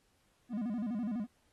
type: tone with vibrato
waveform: triangle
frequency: 224 Hz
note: A3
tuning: 31 cents sharp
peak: -31 dBFS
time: 0.49-1.27 s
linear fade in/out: 50 ms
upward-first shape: square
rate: 12 Hz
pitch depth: 150 cents each way
effects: pink hiss -73 dBFS RMS until 1.52 s + AAC 32 kbps